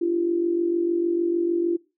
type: tone with amplitude modulation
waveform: sine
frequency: 342.3 Hz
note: F4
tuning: 35 cents flat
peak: -17 dBFS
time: 0.01-1.77 s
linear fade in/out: 10 ms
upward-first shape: sine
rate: 46.6 Hz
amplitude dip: 65%
effects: noise-tail reverb RT60 0.3 s tail -23 dB re dry